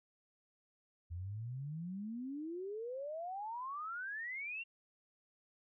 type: exponential sweep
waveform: sine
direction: up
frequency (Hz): 82.2 to 2794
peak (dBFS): -40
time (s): 1.1-4.64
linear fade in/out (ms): 20
effects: none